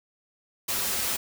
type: noise with comb filter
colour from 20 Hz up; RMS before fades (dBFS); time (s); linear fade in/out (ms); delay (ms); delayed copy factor
white; -28; 0.68-1.17; 10; 6.6; -0.75
effects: none